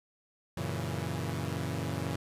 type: chord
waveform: sawtooth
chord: F# dominant seventh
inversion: none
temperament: equal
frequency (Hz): 92.5 / 116.54 / 138.59 / 164.81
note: F#2 / A#2 / C#3 / E3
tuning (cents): 0 / 0 / 0 / 0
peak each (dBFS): -34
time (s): 0.57-2.16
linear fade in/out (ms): 5
effects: resampled to 32000 Hz + 11-bit